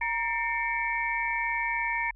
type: tone cluster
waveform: sine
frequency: 938 / 1801 / 2158 / 2298 Hz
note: A#5 / A6 / C#7 / D7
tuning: +11 / +40 / -47 / -38 cents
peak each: -31 / -32 / -33 / -32 dBFS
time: 0.01-2.11 s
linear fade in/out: 5 ms
effects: added 42 Hz sine -48 dBFS peak until 2.15 s